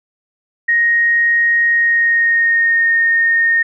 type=tone with pitch glide; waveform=sine; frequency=1871 to 1842 Hz; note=A#6 to A#6; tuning=+6 to -21 cents; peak=-10 dBFS; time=0.68-3.63 s; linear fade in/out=10 ms; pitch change=-27 cents; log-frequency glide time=1.67-2.91 s; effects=none